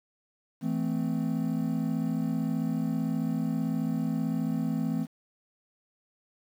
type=chord; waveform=triangle; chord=A minor; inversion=second; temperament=equal with one note detuned; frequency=164.81 / 220 / 258.3 Hz; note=E3 / A3 / C4; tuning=0 / 0 / -22 cents; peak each=-29 dBFS; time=0.61-5.07 s; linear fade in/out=50 ms; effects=9-bit